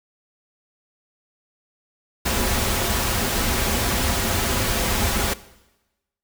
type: noise with comb filter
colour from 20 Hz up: pink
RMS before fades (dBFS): -22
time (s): 2.25-5.34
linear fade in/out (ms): 10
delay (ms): 6.6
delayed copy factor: -0.5
effects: noise-tail reverb RT60 1.0 s tail -18 dB re dry